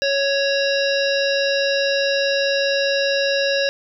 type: harmonic tone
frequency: 554.4 Hz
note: C#5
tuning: in tune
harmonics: 1 / 3 / 5 / 7 / 9 / 10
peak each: -19 / -24 / -26 / -27 / -29 / -29 dBFS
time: 0.02-3.69 s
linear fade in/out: 0 ms
effects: none